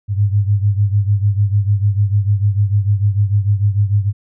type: beating tone pair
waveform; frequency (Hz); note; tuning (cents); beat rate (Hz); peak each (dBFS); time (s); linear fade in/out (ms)
sine; 100.2 / 106.9; G2 / A2; +38 / -49; 6.7; -13 / -17; 0.08-4.13; 50
effects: none